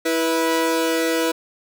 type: tone pair together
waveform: sawtooth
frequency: 327 / 490 Hz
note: E4 / B4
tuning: -14 / -14 cents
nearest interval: perfect fifth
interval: 700 cents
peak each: -17 dBFS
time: 0.05-1.32 s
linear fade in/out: 10 ms
effects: none